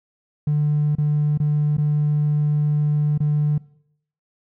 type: tone with dropouts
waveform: triangle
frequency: 148.8 Hz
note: D3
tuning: 23 cents sharp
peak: -13 dBFS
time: 0.47-3.58 s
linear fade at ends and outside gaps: 5 ms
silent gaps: 0.953-0.983 / 1.376-1.4 / 1.769-1.781 / 3.178-3.203 s
effects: noise-tail reverb RT60 0.7 s tail -24 dB re dry + tanh soft clip ceiling -13 dBFS